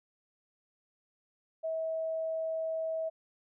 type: tone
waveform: sine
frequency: 645 Hz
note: E5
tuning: 38 cents flat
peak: -31 dBFS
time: 1.63-3.1 s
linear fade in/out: 20 ms
effects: none